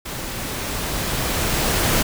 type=noise with level ramp; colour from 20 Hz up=pink; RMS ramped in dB=-30 to -18 dBFS; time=0.05-2.03 s; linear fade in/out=10 ms; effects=none